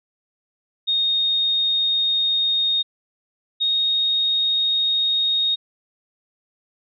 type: tone pair in turn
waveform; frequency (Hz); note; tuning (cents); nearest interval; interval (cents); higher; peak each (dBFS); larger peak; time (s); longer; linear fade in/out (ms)
sine; 3706 / 3727; A#7 / A#7; -11 / -1; unison; 10; second; -17; neither; 0.87-2.83 / 3.6-5.56; neither; 20
effects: none